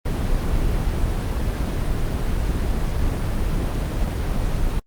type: noise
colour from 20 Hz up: brown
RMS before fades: -21 dBFS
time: 0.05-4.8 s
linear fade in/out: 10 ms
effects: Opus 24 kbps